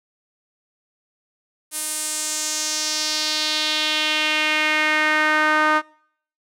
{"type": "tone with band-pass filter sweep", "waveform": "sawtooth", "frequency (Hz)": 307.3, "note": "D#4", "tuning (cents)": -21, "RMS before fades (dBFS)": -21, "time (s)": [1.71, 5.82], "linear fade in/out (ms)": 50, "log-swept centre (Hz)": [10000, 1300], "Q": 2.4, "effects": ["noise-tail reverb RT60 0.6 s tail -24 dB re dry"]}